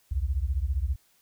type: beating tone pair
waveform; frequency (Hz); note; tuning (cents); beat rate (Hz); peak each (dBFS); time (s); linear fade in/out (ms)
sine; 61.3 / 76.3; B1 / D#2; -12 / -33; 15; -27 / -28; 0.11-0.96; 10
effects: white hiss -65 dBFS RMS until 1.21 s